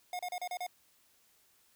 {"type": "tone bursts", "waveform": "square", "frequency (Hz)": 720, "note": "F#5", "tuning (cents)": -47, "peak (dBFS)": -36, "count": 6, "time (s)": [0.13, 0.666], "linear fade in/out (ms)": 2, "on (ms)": 61, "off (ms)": 34, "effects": ["white hiss -68 dBFS RMS until 1.75 s"]}